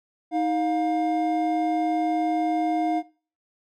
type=tone pair together; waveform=triangle; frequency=315 / 708.5 Hz; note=D#4 / F5; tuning=+21 / +25 cents; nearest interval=octave + major second; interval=1404 cents; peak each=-22 dBFS; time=0.31-3.03 s; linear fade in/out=50 ms; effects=noise-tail reverb RT60 0.4 s tail -20 dB re dry